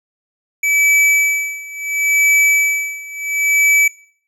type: tone with tremolo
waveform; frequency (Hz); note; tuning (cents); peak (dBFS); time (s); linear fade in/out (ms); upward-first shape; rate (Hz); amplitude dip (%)
square; 2300; D7; -37; -10; 0.63-3.88; 5; sine; 0.72; 90
effects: noise-tail reverb RT60 0.6 s tail -22 dB re dry + low-pass 12000 Hz 12 dB/octave